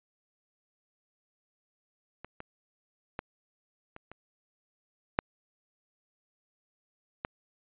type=clicks; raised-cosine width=0.5 ms; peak=-27 / -26 / -19 / -29 / -30 / -8 / -17 dBFS; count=7; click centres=2.246 / 2.404 / 3.191 / 3.964 / 4.116 / 5.189 / 7.249 s; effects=resampled to 8000 Hz